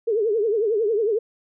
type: tone with vibrato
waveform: sine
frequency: 432.8 Hz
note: A4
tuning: 29 cents flat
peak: -18 dBFS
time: 0.07-1.19 s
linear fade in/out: 10 ms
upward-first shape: triangle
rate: 11 Hz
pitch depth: 170 cents each way
effects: none